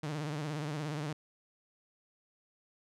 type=tone with vibrato; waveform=sawtooth; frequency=150 Hz; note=D3; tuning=37 cents sharp; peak=-31 dBFS; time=0.03-1.13 s; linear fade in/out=5 ms; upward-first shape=sine; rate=17 Hz; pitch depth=93 cents each way; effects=low-pass 8000 Hz 12 dB/octave